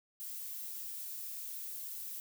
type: noise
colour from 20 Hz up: violet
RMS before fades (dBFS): -43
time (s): 0.2-2.2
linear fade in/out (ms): 0
effects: none